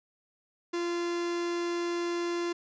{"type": "tone", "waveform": "45% pulse", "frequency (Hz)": 345.3, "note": "F4", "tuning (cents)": -20, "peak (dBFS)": -29, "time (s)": [0.73, 2.53], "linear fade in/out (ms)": 10, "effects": ["resampled to 16000 Hz"]}